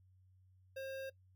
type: tone with notch filter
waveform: square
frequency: 535 Hz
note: C5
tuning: 38 cents sharp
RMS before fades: -44 dBFS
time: 0.76-1.1 s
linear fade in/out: 10 ms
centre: 7700 Hz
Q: 0.91
effects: noise-tail reverb RT60 0.1 s tail -20 dB re dry + added 93 Hz sine -64 dBFS peak until 1.35 s